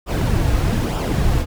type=noise with flanger; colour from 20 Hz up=brown; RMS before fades=-18 dBFS; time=0.06-1.46 s; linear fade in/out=50 ms; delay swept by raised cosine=0.47 to 5.27 ms; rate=1.1 Hz; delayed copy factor=-0.55; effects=none